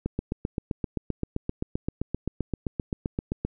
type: click train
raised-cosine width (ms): 3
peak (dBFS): -14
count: 27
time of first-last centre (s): 0.06-3.45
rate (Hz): 7.67
effects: none